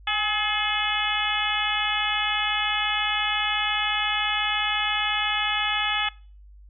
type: harmonic tone with a mistuned harmonic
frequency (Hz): 425.8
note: G#4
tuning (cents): +43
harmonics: 2 / 3 / 4 / 5 / 6 / 7 / 8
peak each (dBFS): -30 / -30 / -30 / -30 / -30 / -30 / -30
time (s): 0.07-6.09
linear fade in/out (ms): 5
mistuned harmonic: 2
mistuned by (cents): -51
effects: noise-tail reverb RT60 0.4 s tail -23 dB re dry + added 50 Hz sine -45 dBFS peak until 6.69 s